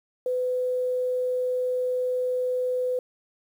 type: tone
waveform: sine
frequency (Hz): 503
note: B4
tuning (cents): +32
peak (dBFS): -23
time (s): 0.26-2.99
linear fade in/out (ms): 2
effects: 9-bit